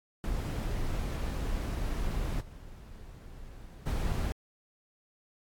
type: noise with level steps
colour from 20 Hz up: brown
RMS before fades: -32 / -47 / -30 dBFS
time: 0.24-4.32 s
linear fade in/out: 0 ms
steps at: 2.4 / 3.86 s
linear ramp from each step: 10 ms
effects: AAC 64 kbps